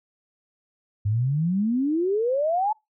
sine exponential sweep, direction up, 99.1 to 880 Hz, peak -20 dBFS, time 1.05-2.73 s, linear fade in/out 10 ms, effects noise-tail reverb RT60 0.2 s tail -25 dB re dry

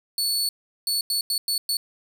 sawtooth tone bursts at uneven times, 4435 Hz, C#8, in tune, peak -19 dBFS, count 6, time 0.18-0.49 / 0.87-1.01 / 1.1-1.21 / 1.3-1.38 / 1.48-1.58 / 1.69-1.77 s, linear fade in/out 2 ms, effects none

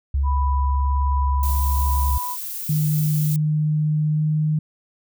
sine tone, 69.1 Hz, C#2, 5 cents flat, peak -17 dBFS, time 0.14-2.18 s, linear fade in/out 5 ms
sine tone with tremolo, 987.8 Hz, B5, in tune, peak -24 dBFS, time 0.23-2.37 s, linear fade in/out 50 ms, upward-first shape triangle, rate 1.3 Hz, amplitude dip 30%
violet noise, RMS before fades -30 dBFS, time 1.43-3.36 s, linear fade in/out 0 ms
sine tone with pitch glide, 152.6 to 153.75 Hz, D#3 to D#3, -33 to -20 cents, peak -17 dBFS, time 2.69-4.59 s, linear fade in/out 5 ms, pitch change +13 cents, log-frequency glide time 4.14-4.21 s
effects none

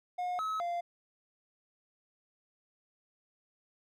triangle tone with pitch steps, 719 / 1286 / 694 Hz, F#5 / E6 / F5, -50 / -43 / -11 cents, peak -30 dBFS, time 0.18-0.81 s, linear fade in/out 10 ms, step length 210 ms, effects none

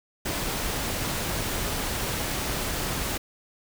pink noise, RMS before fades -29 dBFS, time 0.25-3.18 s, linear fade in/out 10 ms, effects none

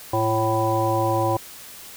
harmonic tone with a mistuned harmonic, 110 Hz, A2, in tune, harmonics 1 / 3 / 5 / 7 / 9, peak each -25 / -25 / -25 / -25 / -25 dBFS, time 0.13-1.37 s, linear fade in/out 5 ms, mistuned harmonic 3, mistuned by +53 cents, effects white hiss -41 dBFS RMS until 1.96 s

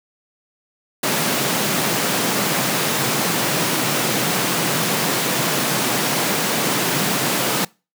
pink high-pass noise, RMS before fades -20 dBFS, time 1.03-7.65 s, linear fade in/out 5 ms, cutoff 130 Hz, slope 48 dB/octave, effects noise-tail reverb RT60 0.3 s tail -25 dB re dry

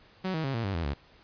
sawtooth tone with pitch steps, 187.3 / 159.33 / 135.54 / 115.3 / 98.08 / 83.43 / 70.97 Hz, F#3 / D#3 / C#3 / A#2 / G2 / E2 / C#2, +21 / +41 / -39 / -19 / +1 / +21 / +41 cents, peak -25 dBFS, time 0.24-0.94 s, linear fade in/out 10 ms, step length 100 ms, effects pink hiss -58 dBFS RMS until 1.23 s + resampled to 11025 Hz

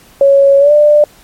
sine tone with pitch glide, 554.4 to 594.2 Hz, C#5 to D5, 0 to +20 cents, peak -3 dBFS, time 0.21-1.04 s, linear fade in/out 2 ms, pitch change +120 cents, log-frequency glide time 0.59-0.72 s, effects pink hiss -43 dBFS RMS until 1.23 s + MP3 64 kbps

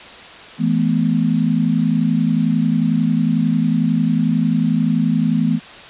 sine chord, E suspended fourth, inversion none, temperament equal with one note detuned, 164.81 / 215.7 / 246.9 Hz, E3 / A3 / B3, 0 / -34 / 0 cents, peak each -18 dBFS, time 0.58-5.6 s, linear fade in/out 50 ms, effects white hiss -37 dBFS RMS until 5.89 s + resampled to 8000 Hz

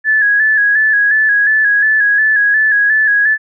sine tone with vibrato, 1700 Hz, G#6, 40 cents sharp, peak -8 dBFS, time 0.04-3.38 s, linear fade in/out 50 ms, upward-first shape square, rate 2.8 Hz, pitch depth 42 cents each way, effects none

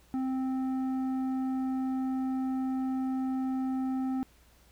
triangle tone with tanh clipping, 261.6 Hz, C4, in tune, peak -30 dBFS, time 0.14-4.23 s, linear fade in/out 0 ms, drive 13 dB, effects added 60 Hz sine -61 dBFS peak until 4.71 s + pink hiss -63 dBFS RMS until 4.71 s

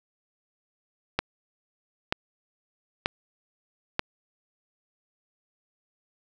click train, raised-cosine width 0.3 ms, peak -7 dBFS, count 4, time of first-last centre 1.19-3.994 s, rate 1.07 Hz, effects none

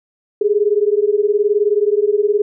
sine beating tone pair, 404.9 / 423.9 Hz, G#4 / G#4, -44 / +35 cents, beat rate 19 Hz, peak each -15 dBFS, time 0.41-2.42 s, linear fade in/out 5 ms, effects none

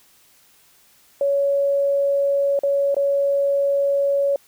sine tone with dropouts, 560 Hz, C#5, 18 cents sharp, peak -16 dBFS, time 1.21-4.36 s, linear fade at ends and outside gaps 2 ms, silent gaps 2.591-2.634 / 2.945-2.966 s, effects white hiss -55 dBFS RMS until 4.47 s

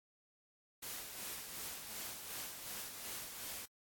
white noise with tremolo, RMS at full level -44 dBFS, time 0.82-3.66 s, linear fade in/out 10 ms, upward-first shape sine, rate 2.7 Hz, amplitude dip 45%, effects AAC 64 kbps

